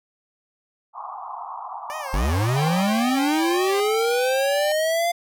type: band-pass noise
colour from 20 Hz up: pink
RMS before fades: -34 dBFS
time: 0.93-2.86 s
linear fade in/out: 50 ms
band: 710 to 1200 Hz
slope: 96 dB/octave
type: tone with vibrato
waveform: 15% pulse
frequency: 575 Hz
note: D5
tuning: 37 cents flat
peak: -25 dBFS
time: 1.9-3.8 s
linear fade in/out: 0 ms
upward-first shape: sine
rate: 3.6 Hz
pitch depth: 150 cents each way
type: linear sweep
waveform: square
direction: up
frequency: 41.48 to 698.5 Hz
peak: -20 dBFS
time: 2.13-5.12 s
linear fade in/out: 10 ms
type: harmonic tone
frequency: 784 Hz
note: G5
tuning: in tune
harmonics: 1 / 3 / 4 / 5 / 6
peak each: -27 / -37 / -39 / -41 / -43 dBFS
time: 2.56-4.72 s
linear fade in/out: 2 ms
effects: none